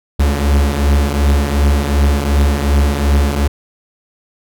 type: beating tone pair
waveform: 45% pulse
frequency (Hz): 69.3 / 72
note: C#2 / D2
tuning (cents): 0 / -34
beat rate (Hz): 2.7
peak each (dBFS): -16 / -12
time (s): 0.19-3.48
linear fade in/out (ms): 10
effects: none